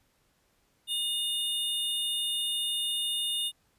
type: tone pair together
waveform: square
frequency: 2872 / 3618 Hz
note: F7 / A7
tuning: +48 / +48 cents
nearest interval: major third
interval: 400 cents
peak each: -33 / -31 dBFS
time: 0.87-3.52 s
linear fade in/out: 50 ms
effects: pink hiss -70 dBFS RMS until 3.78 s + resampled to 32000 Hz